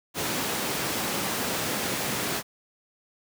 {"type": "high-pass noise", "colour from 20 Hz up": "pink", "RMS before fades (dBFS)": -29, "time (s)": [0.14, 2.43], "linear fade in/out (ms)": 50, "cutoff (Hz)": 170, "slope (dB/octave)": 12, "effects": []}